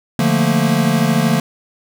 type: chord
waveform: square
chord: Bb major seventh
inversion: first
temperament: equal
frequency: 146.83 / 174.61 / 220 / 233.1 Hz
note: D3 / F3 / A3 / Bb3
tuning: 0 / 0 / 0 / 0 cents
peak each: -19 dBFS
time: 0.19-1.4 s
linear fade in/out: 2 ms
effects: none